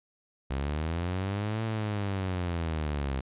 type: linear two-way sweep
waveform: sawtooth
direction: up then down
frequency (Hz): 65.1 to 112.6 to 65.1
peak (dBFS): -25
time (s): 0.5-3.21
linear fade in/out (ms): 10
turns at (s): 1.64
effects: resampled to 8000 Hz